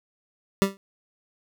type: tone with exponential decay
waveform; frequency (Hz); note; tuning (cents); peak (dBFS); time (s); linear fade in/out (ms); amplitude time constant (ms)
25% pulse; 195.8; G3; -2; -10; 0.62-0.77; 0; 32
effects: none